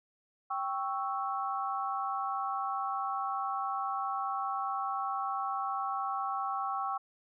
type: chord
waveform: sine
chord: C# diminished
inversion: second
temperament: equal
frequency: 784 / 1108.7 / 1318.5 Hz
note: G5 / C#6 / E6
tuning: 0 / 0 / 0 cents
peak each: -35 / -35 / -37 dBFS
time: 0.5-6.98 s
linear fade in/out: 10 ms
effects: none